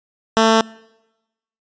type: tone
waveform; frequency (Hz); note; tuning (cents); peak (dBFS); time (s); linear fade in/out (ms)
10% pulse; 223.1; A3; +24; -3; 0.37-0.61; 0
effects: noise-tail reverb RT60 1.0 s tail -24 dB re dry + resampled to 16000 Hz